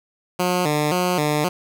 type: tone with vibrato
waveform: 10% pulse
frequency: 164.2 Hz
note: E3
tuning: 6 cents flat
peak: -10 dBFS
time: 0.39-1.49 s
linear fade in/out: 10 ms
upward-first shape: square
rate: 1.9 Hz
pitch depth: 160 cents each way
effects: none